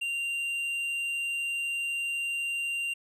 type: tone with tanh clipping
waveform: triangle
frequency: 2776 Hz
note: F7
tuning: 11 cents flat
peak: -30 dBFS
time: 0.01-2.94 s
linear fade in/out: 10 ms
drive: 10 dB
effects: none